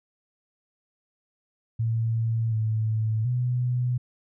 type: tone with pitch steps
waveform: sine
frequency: 113.7 / 109.9 / 123.9 Hz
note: A#2 / A2 / B2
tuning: -43 / -2 / +6 cents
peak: -22 dBFS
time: 1.79-3.98 s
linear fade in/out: 10 ms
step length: 730 ms
effects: none